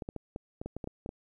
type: clicks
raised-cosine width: 2 ms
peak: -24 dBFS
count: 11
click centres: 0.022 / 0.089 / 0.163 / 0.361 / 0.615 / 0.66 / 0.766 / 0.842 / 0.874 / 1.061 / 1.091 s
effects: 11-bit